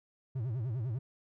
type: tone with vibrato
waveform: triangle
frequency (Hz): 119.6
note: A#2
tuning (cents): +45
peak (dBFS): -30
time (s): 0.35-0.99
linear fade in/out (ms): 10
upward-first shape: sine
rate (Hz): 10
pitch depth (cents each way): 210
effects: none